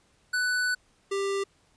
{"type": "tone pair in turn", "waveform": "square", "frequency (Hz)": [1491, 394.9], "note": ["F#6", "G4"], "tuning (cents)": [13, 13], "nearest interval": "octave + major seventh", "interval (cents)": 2300, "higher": "first", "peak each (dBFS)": [-25, -27], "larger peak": "first", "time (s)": [[0.33, 0.75], [1.11, 1.44]], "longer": "first", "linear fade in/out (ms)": 10, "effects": ["pink hiss -65 dBFS RMS until 1.76 s", "resampled to 22050 Hz"]}